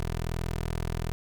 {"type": "tone", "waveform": "15% pulse", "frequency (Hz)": 41.2, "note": "E1", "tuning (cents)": 0, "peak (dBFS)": -23, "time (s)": [0, 1.12], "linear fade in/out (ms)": 0, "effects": []}